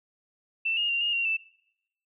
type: tone with pitch steps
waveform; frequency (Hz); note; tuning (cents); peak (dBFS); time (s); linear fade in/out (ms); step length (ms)
sine; 2675 / 2846 / 2770 / 2844 / 2757 / 2651; E7 / F7 / F7 / F7 / F7 / E7; +25 / +32 / -15 / +31 / -23 / +9; -24; 0.65-1.37; 10; 120
effects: noise-tail reverb RT60 0.8 s tail -21 dB re dry